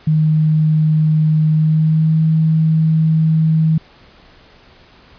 sine tone with pitch glide, 155.56 to 159.01 Hz, D#3 to D#3, 0 to +38 cents, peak -10 dBFS, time 0.07-3.78 s, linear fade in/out 5 ms, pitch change +38 cents, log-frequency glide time 1.51-2.2 s, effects pink hiss -46 dBFS RMS until 5.18 s + resampled to 11025 Hz

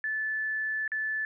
sine tone with dropouts, 1743 Hz, A6, 17 cents flat, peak -28 dBFS, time 0.04-1.25 s, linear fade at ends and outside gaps 1 ms, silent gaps 0.878-0.918 s, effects none

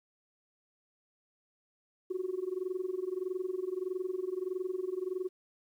sine tone with amplitude modulation, 370 Hz, F#4, in tune, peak -28 dBFS, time 2.1-5.29 s, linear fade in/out 10 ms, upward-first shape sine, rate 21.6 Hz, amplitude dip 90%, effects tanh soft clip ceiling -26 dBFS + 11-bit

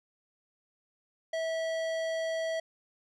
sine tone with tanh clipping, 650 Hz, E5, 24 cents flat, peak -32 dBFS, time 1.33-2.6 s, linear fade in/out 5 ms, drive 17 dB, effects none

